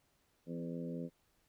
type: harmonic tone with a mistuned harmonic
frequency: 84.6 Hz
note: E2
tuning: 45 cents sharp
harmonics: 2 / 3 / 4 / 5 / 6 / 7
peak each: -42 / -43 / -50 / -50 / -48 / -55 dBFS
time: 0.46-1.1 s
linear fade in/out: 50 ms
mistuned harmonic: 4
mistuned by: -18 cents
effects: pink hiss -75 dBFS RMS until 1.48 s